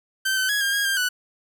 sawtooth tone with pitch steps, 1550 / 1527 / 1668 / 1607 / 1637 / 1592 / 1484 Hz, G6 / G6 / G#6 / G6 / G#6 / G6 / F#6, -20 / -46 / +7 / +43 / -25 / +26 / +5 cents, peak -17 dBFS, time 0.25-1.09 s, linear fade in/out 10 ms, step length 120 ms, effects none

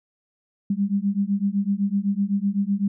sine beating tone pair, 196 / 203.9 Hz, G3 / G#3, 0 / -32 cents, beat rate 7.9 Hz, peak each -23 dBFS, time 0.7-2.88 s, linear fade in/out 5 ms, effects none

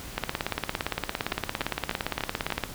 two click trains, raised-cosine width 0.3 ms, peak -12 / -10 dBFS, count 5 / 44, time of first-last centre 1.32-2.503 / 0.18-2.637 s, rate 3.38 / 17.5 Hz, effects pink hiss -41 dBFS RMS until 2.74 s

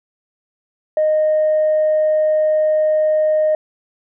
sine tone, 618 Hz, D#5, 12 cents flat, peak -11 dBFS, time 0.97-3.55 s, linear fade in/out 2 ms, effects tanh soft clip ceiling -9 dBFS

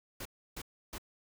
pink noise bursts, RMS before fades -42 dBFS, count 3, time 0.2-0.982 s, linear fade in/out 5 ms, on 54 ms, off 310 ms, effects none

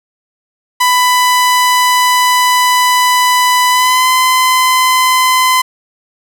sawtooth tone with pitch glide, 996 to 1023.4 Hz, B5 to C6, +14 to -39 cents, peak -4 dBFS, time 0.8-5.62 s, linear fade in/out 10 ms, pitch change +47 cents, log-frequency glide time 3.69-4.08 s, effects none

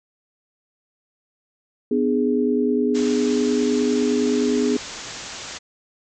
sine chord, G# diminished, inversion first, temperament just, 249.2 / 299 / 415.3 Hz, B3 / D4 / G#4, +16 / +31 / 0 cents, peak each -20 / -24 / -21 dBFS, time 1.91-4.77 s, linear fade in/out 5 ms
white low-pass noise, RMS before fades -35 dBFS, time 2.94-5.59 s, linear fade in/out 20 ms, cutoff 7500 Hz, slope 96 dB/octave
effects none

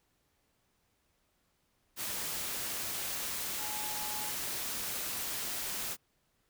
sine tone in noise, 847 Hz, G#5, 34 cents sharp, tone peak -43 dBFS, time 3.58-4.32 s, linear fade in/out 50 ms, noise white, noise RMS -37 dBFS, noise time 1.96-5.97 s, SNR -9 dB, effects pink hiss -75 dBFS RMS until 6.49 s

